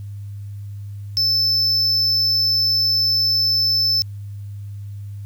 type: tone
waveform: triangle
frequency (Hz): 5274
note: E8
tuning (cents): 0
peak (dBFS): -14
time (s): 1.17-4.02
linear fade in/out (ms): 0
effects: added 101 Hz sine -29 dBFS peak until 5.25 s + white hiss -59 dBFS RMS until 5.25 s